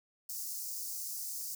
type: high-pass noise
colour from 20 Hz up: white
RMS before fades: -40 dBFS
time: 0.29-1.55 s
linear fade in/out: 5 ms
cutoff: 4900 Hz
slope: 48 dB/octave
effects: none